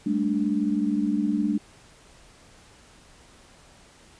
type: chord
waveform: sine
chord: G suspended second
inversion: none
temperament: equal with one note detuned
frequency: 200.6 / 220 / 293.7 Hz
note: G3 / A3 / D4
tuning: +40 / 0 / 0 cents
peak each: -27 / -26 / -25 dBFS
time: 0.06-1.58 s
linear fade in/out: 5 ms
effects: pink hiss -53 dBFS RMS until 4.19 s + resampled to 22050 Hz